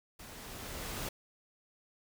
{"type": "noise with level ramp", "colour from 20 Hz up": "pink", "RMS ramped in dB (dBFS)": [-50, -38], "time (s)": [0.19, 1.09], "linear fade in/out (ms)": 5, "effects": []}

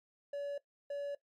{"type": "tone bursts at uneven times", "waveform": "triangle", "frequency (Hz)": 570, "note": "C#5", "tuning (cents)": 48, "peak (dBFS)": -34, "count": 2, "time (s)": [[0.33, 0.58], [0.9, 1.15]], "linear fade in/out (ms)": 5, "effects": ["noise-tail reverb RT60 0.1 s tail -17 dB re dry", "MP3 64 kbps"]}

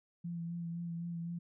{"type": "tone with vibrato", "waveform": "sine", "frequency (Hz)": 169.8, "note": "F3", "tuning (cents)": -48, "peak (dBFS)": -37, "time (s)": [0.24, 1.39], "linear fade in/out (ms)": 10, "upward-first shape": "sine", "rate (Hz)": 3.9, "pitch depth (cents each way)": 23, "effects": []}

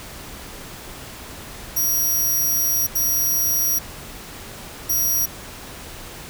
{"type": "tone bursts at uneven times", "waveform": "5% pulse", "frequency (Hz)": 5740, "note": "F8", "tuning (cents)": 47, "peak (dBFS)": -12, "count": 3, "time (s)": [[1.76, 2.87], [2.95, 3.79], [4.89, 5.26]], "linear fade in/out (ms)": 10, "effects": ["pink hiss -37 dBFS RMS until 6.29 s"]}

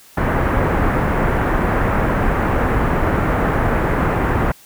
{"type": "low-pass noise", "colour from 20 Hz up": "pink", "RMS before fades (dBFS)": -17, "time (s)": [0.17, 4.52], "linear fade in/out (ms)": 5, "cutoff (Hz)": 1800, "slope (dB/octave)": 24, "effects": ["white hiss -46 dBFS RMS until 4.65 s"]}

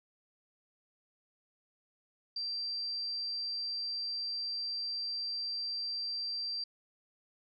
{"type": "tone", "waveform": "sine", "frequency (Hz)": 4704, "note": "D8", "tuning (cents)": 2, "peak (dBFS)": -34, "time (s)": [2.36, 6.64], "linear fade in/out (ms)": 5, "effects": []}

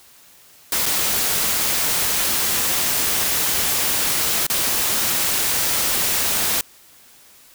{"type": "noise with dropouts", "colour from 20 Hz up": "white", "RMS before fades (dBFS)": -20, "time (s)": [0.72, 6.61], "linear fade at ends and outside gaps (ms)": 2, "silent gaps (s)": [[0.858, 0.862], [4.467, 4.499]], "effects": ["white hiss -49 dBFS RMS until 7.54 s"]}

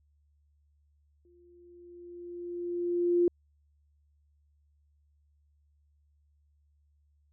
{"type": "tone with exponential growth", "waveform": "sine", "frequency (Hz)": 349.2, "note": "F4", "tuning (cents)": 0, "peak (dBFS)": -20, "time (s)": [1.25, 3.28], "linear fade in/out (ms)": 2, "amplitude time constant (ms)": 440, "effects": ["added 73 Hz sine -65 dBFS peak until 7.32 s"]}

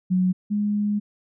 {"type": "tone pair in turn", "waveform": "sine", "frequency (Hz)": [183.9, 207.2], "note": ["F#3", "G#3"], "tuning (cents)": [-10, -4], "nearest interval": "major second", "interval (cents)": 206, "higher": "second", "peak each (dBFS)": [-17, -20], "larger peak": "first", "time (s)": [[0.1, 0.33], [0.5, 1]], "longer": "second", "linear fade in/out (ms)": 20, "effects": []}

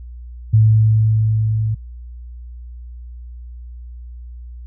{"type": "tone with level ramp", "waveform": "sine", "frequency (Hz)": 109.5, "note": "A2", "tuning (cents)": -8, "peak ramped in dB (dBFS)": [-7, -16], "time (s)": [0.53, 1.75], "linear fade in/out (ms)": 10, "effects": ["added 60 Hz sine -31 dBFS peak until 4.66 s"]}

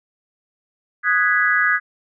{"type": "chord", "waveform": "sine", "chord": "G# minor seventh", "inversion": "second", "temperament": "equal", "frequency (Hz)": [1244.5, 1480, 1661.2, 1975.5], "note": ["D#6", "F#6", "G#6", "B6"], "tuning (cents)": [0, 0, 0, 0], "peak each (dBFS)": [-22, -21, -17, -22], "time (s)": [1.03, 1.8], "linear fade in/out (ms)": 50, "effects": []}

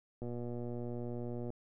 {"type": "click train", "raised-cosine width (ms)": 2, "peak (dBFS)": -29, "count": 155, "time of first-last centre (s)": [0.22, 1.503], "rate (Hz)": 120, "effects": []}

